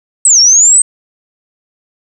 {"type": "linear two-way sweep", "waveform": "sine", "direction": "down then up", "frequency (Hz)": [8320, 5390, 8320], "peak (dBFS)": -3, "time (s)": [0.25, 0.82], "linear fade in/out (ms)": 2, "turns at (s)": 0.4, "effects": []}